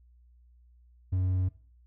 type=tone with hard clipping; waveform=sine; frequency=92.5 Hz; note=F#2; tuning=in tune; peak=-26 dBFS; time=1.12-1.49 s; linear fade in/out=10 ms; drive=3 dB; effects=noise-tail reverb RT60 0.4 s tail -17 dB re dry + added 60 Hz sine -56 dBFS peak until 1.86 s